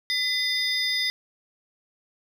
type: tone cluster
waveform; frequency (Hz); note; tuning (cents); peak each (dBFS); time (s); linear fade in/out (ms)
triangle; 2018 / 3603 / 4958; B6 / A7 / D#8; +37 / +40 / -7; -26; 0.1-1.1; 0
effects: none